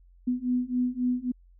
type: beating tone pair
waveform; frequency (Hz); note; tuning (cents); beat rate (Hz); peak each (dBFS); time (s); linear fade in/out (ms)
sine; 246.9 / 250.6; B3 / B3; 0 / +25; 3.7; -28 / -27; 0.27-1.32; 10
effects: added 44 Hz sine -53 dBFS peak until 1.59 s